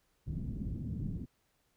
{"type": "low-pass noise", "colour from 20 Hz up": "white", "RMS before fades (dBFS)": -38, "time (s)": [0.26, 1.26], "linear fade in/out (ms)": 20, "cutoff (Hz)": 210, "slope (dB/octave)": 24, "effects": ["pink hiss -75 dBFS RMS until 1.76 s"]}